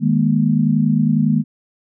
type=chord; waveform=sine; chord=D# suspended fourth; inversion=none; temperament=equal with one note detuned; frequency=155.56 / 207.7 / 237.6 Hz; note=D#3 / G#3 / A#3; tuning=0 / 0 / +33 cents; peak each=-17 dBFS; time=0-1.44 s; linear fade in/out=50 ms; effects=none